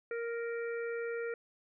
harmonic tone, 466.2 Hz, A#4, in tune, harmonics 1 / 3 / 4 / 5, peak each -35 / -44 / -47 / -50 dBFS, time 0.11-1.34 s, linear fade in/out 2 ms, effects none

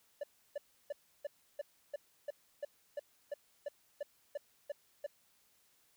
triangle tone bursts, 580 Hz, D5, 22 cents flat, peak -34 dBFS, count 15, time 0.21-5.065 s, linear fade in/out 5 ms, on 25 ms, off 320 ms, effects white hiss -71 dBFS RMS until 5.96 s

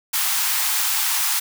white high-pass noise, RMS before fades -21 dBFS, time 0.13-1.4 s, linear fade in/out 10 ms, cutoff 750 Hz, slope 96 dB/octave, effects none

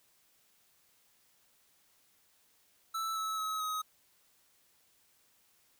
square tone with pitch steps, 1318.5 / 1300.3 / 1282.4 / 1264.8 Hz, E6 / E6 / E6 / D#6, 0 / -24 / -48 / +28 cents, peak -34 dBFS, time 2.94-3.82 s, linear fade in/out 10 ms, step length 220 ms, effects white hiss -69 dBFS RMS until 5.79 s

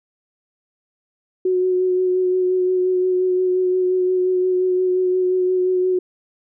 sine tone with vibrato, 367.6 Hz, F#4, 11 cents flat, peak -15 dBFS, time 1.45-5.99 s, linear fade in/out 5 ms, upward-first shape sine, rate 5.7 Hz, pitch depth 17 cents each way, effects none

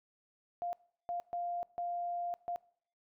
sine tone bursts at uneven times, 698.5 Hz, F5, in tune, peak -34 dBFS, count 5, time 0.62-0.73 / 1.09-1.2 / 1.33-1.63 / 1.78-2.34 / 2.48-2.56 s, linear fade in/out 0 ms, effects noise-tail reverb RT60 0.6 s tail -23 dB re dry

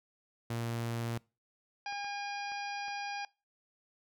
sawtooth tone, 116.6 Hz, A#2, 1 cent sharp, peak -30 dBFS, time 0.5-1.18 s, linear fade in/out 5 ms
harmonic tone, 811 Hz, G#5, 41 cents flat, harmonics 1 / 2 / 3 / 4 / 5 / 6 / 7, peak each -38 / -44 / -44 / -52 / -57 / -47 / -55 dBFS, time 1.86-3.25 s, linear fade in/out 2 ms
clicks, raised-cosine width 0.5 ms, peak -38 dBFS, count 4, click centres 1.925 / 2.045 / 2.519 / 2.882 s
effects noise-tail reverb RT60 0.3 s tail -24 dB re dry

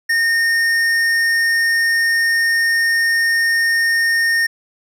sine tone with tanh clipping, 1835 Hz, A#6, 28 cents flat, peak -15 dBFS, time 0.09-4.47 s, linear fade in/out 10 ms, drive 13 dB, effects none

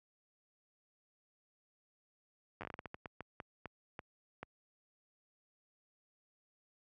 slowing click train, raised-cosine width 0.5 ms, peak -28 dBFS, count 16, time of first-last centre 2.61-4.43 s, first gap 10 ms, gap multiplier 1.31, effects high-pass 60 Hz 12 dB/octave

